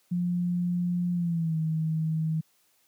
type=tone with pitch glide; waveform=sine; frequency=176.3 to 158.89 Hz; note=F3 to D#3; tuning=+17 to +37 cents; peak=-24 dBFS; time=0.11-2.41 s; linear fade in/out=10 ms; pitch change=-180 cents; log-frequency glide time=1.13-1.57 s; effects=white hiss -67 dBFS RMS until 2.87 s + high-pass 100 Hz 12 dB/octave